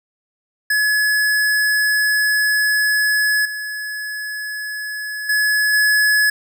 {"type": "tone with level steps", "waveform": "square", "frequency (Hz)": 1700, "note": "G#6", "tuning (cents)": 40, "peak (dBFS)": [-15, -25, -15, -13], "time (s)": [0.7, 6.3], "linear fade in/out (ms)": 5, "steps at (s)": [3.45, 5.29, 5.73], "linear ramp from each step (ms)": 5, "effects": []}